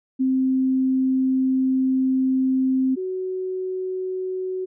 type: tone pair in turn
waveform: sine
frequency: 261.6 / 372.5 Hz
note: C4 / F#4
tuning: 0 / +12 cents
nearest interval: tritone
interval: 612 cents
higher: second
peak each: -17 / -24 dBFS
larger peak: first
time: 0.19-2.96 / 2.96-4.66 s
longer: first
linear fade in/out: 20 ms
effects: none